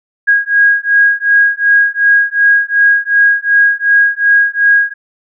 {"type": "beating tone pair", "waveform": "sine", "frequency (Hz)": [1639, 1641.7], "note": ["G#6", "G#6"], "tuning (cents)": [-23, -20], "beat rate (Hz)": 2.7, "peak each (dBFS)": -10, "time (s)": [0.27, 4.94], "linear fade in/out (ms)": 20, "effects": []}